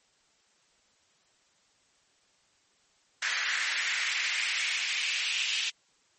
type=noise with high-pass filter sweep; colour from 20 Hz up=pink; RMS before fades=-30 dBFS; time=3.22-5.7 s; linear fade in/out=5 ms; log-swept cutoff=1700 to 2800 Hz; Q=3.2; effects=white hiss -67 dBFS RMS until 6.18 s + MP3 32 kbps